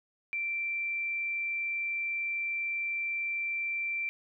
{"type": "tone", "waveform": "sine", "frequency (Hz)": 2349, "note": "D7", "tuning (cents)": 0, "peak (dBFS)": -30, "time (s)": [0.33, 4.09], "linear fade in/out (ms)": 0, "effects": []}